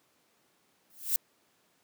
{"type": "noise with exponential growth", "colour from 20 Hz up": "violet", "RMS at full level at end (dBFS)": -24, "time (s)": [0.9, 1.16], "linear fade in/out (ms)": 1, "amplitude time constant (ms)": 55, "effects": ["pink hiss -69 dBFS RMS until 1.83 s", "high-pass 200 Hz 12 dB/octave"]}